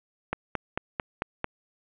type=click train; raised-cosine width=0.5 ms; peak=-12 dBFS; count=6; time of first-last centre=0.33-1.444 s; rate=4.49 Hz; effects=resampled to 8000 Hz + 9-bit